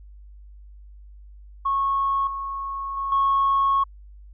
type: tone with level steps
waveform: sine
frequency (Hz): 1098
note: C#6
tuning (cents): -17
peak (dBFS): -19 / -27 / -24 / -16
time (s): 1.65-3.84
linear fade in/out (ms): 10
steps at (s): 2.27 / 2.97 / 3.12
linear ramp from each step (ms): 2
effects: tanh soft clip ceiling -13 dBFS + added 50 Hz sine -42 dBFS peak until 4.33 s